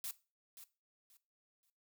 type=noise with echo; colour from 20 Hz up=blue; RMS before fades=-42 dBFS; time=0.04-0.11 s; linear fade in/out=0 ms; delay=530 ms; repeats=3; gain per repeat=-12 dB; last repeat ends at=1.7 s; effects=noise-tail reverb RT60 0.3 s tail -17 dB re dry